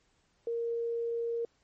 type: tone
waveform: sine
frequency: 465.9 Hz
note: A#4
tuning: 1 cent flat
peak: -30 dBFS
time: 0.47-1.45 s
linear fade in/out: 2 ms
effects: pink hiss -71 dBFS RMS until 1.63 s + MP3 32 kbps